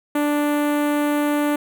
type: tone with notch filter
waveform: sawtooth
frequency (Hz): 293.7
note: D4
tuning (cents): 0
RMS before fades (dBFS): -20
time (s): 0.15-1.56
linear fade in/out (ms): 5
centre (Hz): 5100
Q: 0.54
effects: none